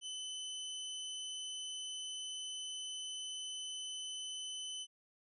sawtooth tone, 3027 Hz, F#7, 39 cents sharp, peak -38 dBFS, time 0.01-4.87 s, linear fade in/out 50 ms, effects resampled to 24000 Hz

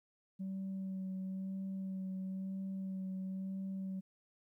sine tone with vibrato, 190.4 Hz, F#3, 50 cents sharp, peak -36 dBFS, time 0.39-4.01 s, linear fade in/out 20 ms, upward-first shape sine, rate 1 Hz, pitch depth 17 cents each way, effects tanh soft clip ceiling -36 dBFS + 13-bit

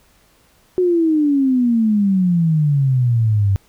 sine exponential sweep, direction down, 370 to 96 Hz, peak -12 dBFS, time 0.78-3.56 s, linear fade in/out 0 ms, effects pink hiss -55 dBFS RMS until 3.68 s

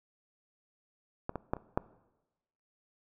clicks, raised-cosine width 1 ms, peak -20 / -21 / -15 / -30 / -13 dBFS, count 5, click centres 1.294 / 1.357 / 1.535 / 1.567 / 1.775 s, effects noise-tail reverb RT60 1.0 s tail -20 dB re dry

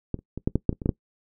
clicks, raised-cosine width 3 ms, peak -13 / -30 / -19 / -9 / -8 / -6 / -19 / -21 / -10 / -8 dBFS, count 10, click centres 0.143 / 0.19 / 0.376 / 0.475 / 0.556 / 0.693 / 0.728 / 0.818 / 0.859 / 0.892 s, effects noise-tail reverb RT60 0.1 s tail -20 dB re dry

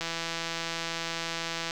click train, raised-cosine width 0.2 ms, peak -15 dBFS, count 283, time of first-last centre 0.01-1.709 s, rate 166 Hz, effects 8-bit

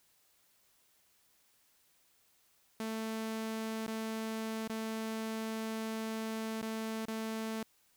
sawtooth tone with dropouts, 221.6 Hz, A3, 13 cents sharp, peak -32 dBFS, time 2.8-7.63 s, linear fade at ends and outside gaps 2 ms, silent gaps 3.866-3.879 / 4.676-4.697 / 6.616-6.626 / 7.054-7.082 s, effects white hiss -70 dBFS RMS until 7.96 s

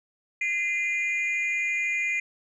sine tone pair together, 2061 / 2427 Hz, C7 / D#7, -27 / -44 cents, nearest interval minor third, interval 283 cents, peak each -25 dBFS, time 0.41-2.2 s, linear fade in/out 5 ms, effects tanh soft clip ceiling -21 dBFS

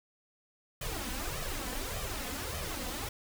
pink noise with flanger, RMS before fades -37 dBFS, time 0.81-3.09 s, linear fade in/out 5 ms, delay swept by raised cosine 1.6 to 4 ms, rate 1.7 Hz, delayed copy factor +0.8, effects none

